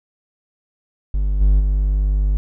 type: tone with level steps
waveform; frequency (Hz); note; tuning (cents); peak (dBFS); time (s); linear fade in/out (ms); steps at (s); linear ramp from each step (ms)
triangle; 49.7; G1; +25; -14 / -8 / -12; 1.14-2.37; 0; 1.4 / 1.59; 20
effects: none